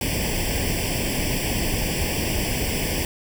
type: noise with comb filter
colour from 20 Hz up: pink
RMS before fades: -24 dBFS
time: 0.01-3.05 s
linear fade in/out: 2 ms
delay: 0.38 ms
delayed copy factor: +1
effects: none